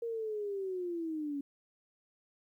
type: linear sweep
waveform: sine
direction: down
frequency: 469.8 to 277.2 Hz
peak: -34 dBFS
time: 0.02-1.41 s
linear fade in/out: 5 ms
effects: 12-bit